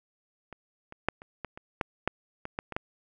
clicks, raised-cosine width 0.5 ms, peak -27 / -28 / -9 / -30 / -20 / -27 / -12 / -10 / -21 / -16 / -22 / -14 dBFS, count 12, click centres 0.527 / 0.924 / 1.086 / 1.219 / 1.447 / 1.575 / 1.812 / 2.076 / 2.454 / 2.589 / 2.723 / 2.765 s, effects none

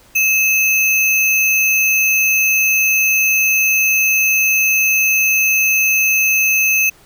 sine tone with sample-and-hold, 2590 Hz, E7, 31 cents flat, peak -11 dBFS, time 0.15-6.9 s, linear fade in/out 10 ms, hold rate 8820 Hz, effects pink hiss -48 dBFS RMS until 7.05 s

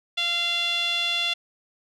sawtooth tone with band-pass filter, 690 Hz, F5, 21 cents flat, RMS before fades -25 dBFS, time 0.17-1.34 s, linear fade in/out 10 ms, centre 3200 Hz, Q 8.3, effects none

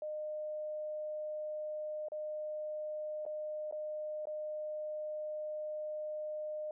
sine tone with dropouts, 610 Hz, D#5, 34 cents flat, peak -37 dBFS, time 0.02-6.71 s, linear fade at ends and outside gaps 2 ms, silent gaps 2.085-2.119 / 3.253-3.263 / 3.712-3.724 / 4.255-4.27 s, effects none

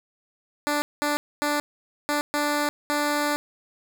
10% pulse tone bursts at uneven times, 293.7 Hz, D4, in tune, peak -14 dBFS, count 6, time 0.67-0.82 / 1.02-1.17 / 1.42-1.6 / 2.09-2.21 / 2.34-2.69 / 2.9-3.36 s, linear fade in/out 0 ms, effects none

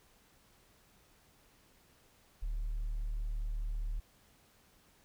sine tone, 37.58 Hz, D1, 41 cents sharp, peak -31 dBFS, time 2.42-4 s, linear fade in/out 10 ms, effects tanh soft clip ceiling -32 dBFS + pink hiss -66 dBFS RMS until 5.04 s

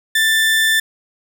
30% pulse tone, 1772 Hz, A6, 12 cents sharp, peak -10 dBFS, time 0.15-0.8 s, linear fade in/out 5 ms, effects none

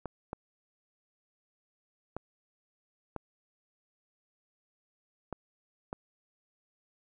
clicks, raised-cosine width 1 ms, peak -22 dBFS, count 6, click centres 0.057 / 0.331 / 2.166 / 3.163 / 5.327 / 5.929 s, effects none

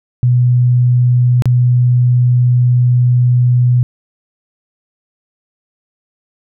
sine tone with dropouts, 123.47 Hz, B2, in tune, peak -7 dBFS, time 0.23-3.83 s, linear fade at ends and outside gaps 0 ms, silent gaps 1.422-1.456 s, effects none

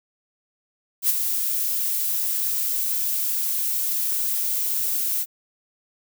violet noise with ADSR envelope, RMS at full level -17 dBFS, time 1.02-5.26 s, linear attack 73 ms, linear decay 23 ms, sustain -7 dB, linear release 50 ms, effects none

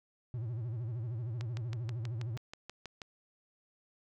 triangle tone with vibrato, 116.3 Hz, A#2, 4 cents flat, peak -33 dBFS, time 0.34-2.37 s, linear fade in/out 0 ms, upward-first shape sine, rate 13 Hz, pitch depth 150 cents each way
click train, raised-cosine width 0.2 ms, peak -26 dBFS, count 11, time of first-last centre 1.41-3.018 s, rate 6.22 Hz
effects none

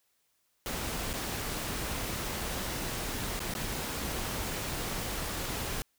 pink noise with dropouts, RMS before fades -35 dBFS, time 0.66-5.82 s, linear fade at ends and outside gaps 0 ms, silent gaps 1.131-1.137 / 3.393-3.403 / 3.538-3.551 s, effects white hiss -74 dBFS RMS until 5.98 s

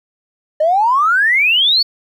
triangle exponential sweep, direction up, 597 to 4564 Hz, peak -6 dBFS, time 0.6-1.83 s, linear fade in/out 10 ms, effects tanh soft clip ceiling -8 dBFS

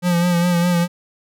square tone with vibrato, 174.61 Hz, F3, in tune, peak -15 dBFS, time 0.02-0.88 s, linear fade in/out 50 ms, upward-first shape sine, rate 4.9 Hz, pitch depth 39 cents each way, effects none

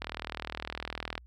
click train, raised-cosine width 0.3 ms, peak -18 dBFS, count 47, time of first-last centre 0.02-1.179 s, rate 39.7 Hz, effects added 60 Hz sine -51 dBFS peak until 1.26 s

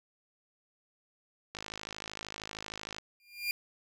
click train, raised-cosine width 0.2 ms, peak -22 dBFS, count 77, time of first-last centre 1.55-2.984 s, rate 53 Hz
30% pulse tone with exponential growth, 2400 Hz, D7, 37 cents sharp, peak -25 dBFS, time 3.2-3.51 s, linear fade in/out 1 ms, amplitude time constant 66 ms
effects none

